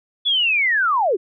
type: linear sweep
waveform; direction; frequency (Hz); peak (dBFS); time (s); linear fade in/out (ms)
sine; down; 3463 to 329.6; -15; 0.25-1.17; 20
effects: none